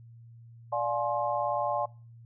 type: chord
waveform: sine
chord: D half-diminished seventh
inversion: none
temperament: just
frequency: 587.3 / 704.8 / 845.8 / 1057.2 Hz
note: D5 / F5 / Ab5 / C6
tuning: 0 / +16 / +31 / +18 cents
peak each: -31 / -33 / -32 / -33 dBFS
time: 0.72-1.86 s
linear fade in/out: 10 ms
effects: noise-tail reverb RT60 0.4 s tail -24 dB re dry + added 116 Hz sine -48 dBFS peak until 2.25 s